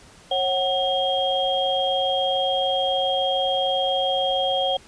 sine tone cluster, 544 / 747 / 3238 Hz, C#5 / F#5 / G#7, -33 / +16 / -45 cents, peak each -24 dBFS, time 0.31-4.77 s, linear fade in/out 5 ms, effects pink hiss -49 dBFS RMS until 4.87 s + resampled to 22050 Hz

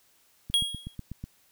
click train, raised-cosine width 5 ms, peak -24 dBFS, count 7, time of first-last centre 0.5-1.24 s, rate 8.11 Hz
square tone with exponential decay, 3299 Hz, G#7, 12 cents flat, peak -19 dBFS, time 0.54-0.95 s, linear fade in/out 0 ms, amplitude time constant 89 ms
effects white hiss -64 dBFS RMS until 1.51 s

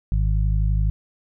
harmonic tone, 51.91 Hz, G#1, in tune, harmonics 1 / 2 / 3, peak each -18 / -24 / -28 dBFS, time 0.12-0.9 s, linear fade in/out 0 ms, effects none

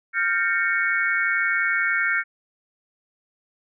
sine chord, G half-diminished seventh, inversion third, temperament equal with one note detuned, 1396.9 / 1568 / 1817.9 / 2217 Hz, F6 / G6 / Bb6 / Db7, 0 / 0 / -44 / 0 cents, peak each -25 dBFS, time 0.13-2.24 s, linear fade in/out 50 ms, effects none

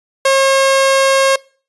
sawtooth tone, 540 Hz, C#5, 45 cents flat, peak -5 dBFS, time 0.25-1.36 s, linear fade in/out 5 ms, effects noise-tail reverb RT60 0.4 s tail -24 dB re dry + resampled to 24000 Hz

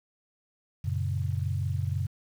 sine chord, F# major, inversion none, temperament equal, 92.5 / 116.54 / 138.59 Hz, F#2 / A#2 / C#3, 0 / 0 / 0 cents, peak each -29 / -33 / -32 dBFS, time 0.84-2.07 s, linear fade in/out 10 ms, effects 9-bit

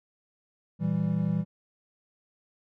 triangle chord, E diminished, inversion second, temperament equal, 116.54 / 164.81 / 196 Hz, Bb2 / E3 / G3, 0 / 0 / 0 cents, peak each -31 / -25 / -27 dBFS, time 0.79-1.45 s, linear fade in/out 50 ms, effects none

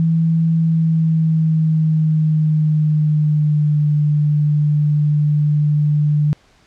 sine tone with pitch glide, 163.4 to 148.98 Hz, E3 to D3, -15 to +25 cents, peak -12 dBFS, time 0-6.33 s, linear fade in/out 0 ms, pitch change -160 cents, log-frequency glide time 0.56-3.84 s, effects pink hiss -53 dBFS RMS until 6.66 s + low-pass 6000 Hz 12 dB/octave

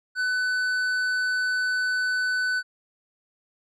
sine tone with tanh clipping, 1500 Hz, F#6, 23 cents sharp, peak -24 dBFS, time 0.15-2.63 s, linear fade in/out 50 ms, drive 9 dB, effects none

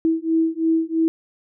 sine beating tone pair, 323.5 / 326.5 Hz, E4 / E4, -32 / -17 cents, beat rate 3 Hz, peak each -20 dBFS, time 0.05-1.08 s, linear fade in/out 0 ms, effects none

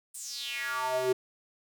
square tone with high-pass filter sweep, 128.7 Hz, C3, 28 cents flat, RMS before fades -32 dBFS, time 0.14-1.13 s, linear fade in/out 10 ms, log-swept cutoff 9200 to 360 Hz, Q 4.9, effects none

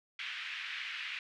white band-pass noise, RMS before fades -41 dBFS, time 0.19-1.19 s, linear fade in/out 2 ms, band 1700 to 2900 Hz, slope 24 dB/octave, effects none

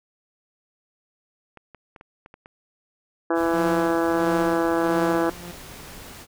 clicks, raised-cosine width 0.5 ms, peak -29 dBFS, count 8, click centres 1.573 / 1.747 / 1.962 / 2.011 / 2.261 / 2.341 / 2.459 / 3.339 s
harmonic tone, 166.6 Hz, E3, 19 cents sharp, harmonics 2 / 3 / 4 / 5 / 6 / 7 / 8 / 9 / 10, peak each -22 / -26 / -28 / -30 / -32 / -33 / -34 / -35 / -36 dBFS, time 3.3-5.3 s, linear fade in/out 5 ms
pink noise, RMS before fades -41 dBFS, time 3.34-6.27 s, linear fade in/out 50 ms
sawtooth tone with tremolo, 174.61 Hz, F3, in tune, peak -23 dBFS, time 3.53-5.52 s, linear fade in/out 10 ms, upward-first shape sine, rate 1.5 Hz, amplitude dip 85%
effects none

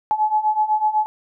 sine beating tone pair, 851 / 859 Hz, G#5 / A5, +42 / -42 cents, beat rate 8 Hz, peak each -21 / -18 dBFS, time 0.11-1.06 s, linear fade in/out 0 ms, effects none

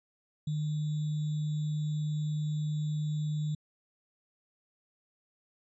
sine tone with sample-and-hold, 151.6 Hz, D#3, 45 cents flat, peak -29 dBFS, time 0.47-3.55 s, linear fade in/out 5 ms, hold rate 3675 Hz, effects resampled to 22050 Hz

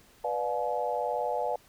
sine chord, B diminished seventh, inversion none, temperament just, 493.9 / 592.7 / 711.2 / 853.4 Hz, B4 / D5 / F5 / Ab5, 0 / +16 / +31 / +47 cents, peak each -33 dBFS, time 0.24-1.56 s, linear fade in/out 5 ms, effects pink hiss -59 dBFS RMS until 1.68 s

